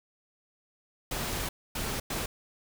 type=noise bursts at uneven times; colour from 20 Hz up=pink; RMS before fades=-33 dBFS; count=3; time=1.11-1.49 / 1.75-2 / 2.1-2.26 s; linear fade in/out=5 ms; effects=none